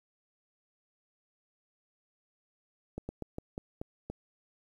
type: slowing click train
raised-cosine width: 2 ms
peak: -24 dBFS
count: 7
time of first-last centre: 2.98-4.1 s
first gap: 110 ms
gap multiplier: 1.21
effects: 10-bit